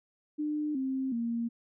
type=tone with pitch steps; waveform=sine; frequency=300.5 / 264.6 / 233.1 Hz; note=D4 / C4 / A#3; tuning=+40 / +20 / 0 cents; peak=-29 dBFS; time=0.38-1.49 s; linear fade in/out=20 ms; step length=370 ms; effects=none